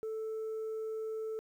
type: tone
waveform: sine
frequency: 440 Hz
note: A4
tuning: in tune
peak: -33 dBFS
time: 0.03-1.39 s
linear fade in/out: 0 ms
effects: tanh soft clip ceiling -34 dBFS + 11-bit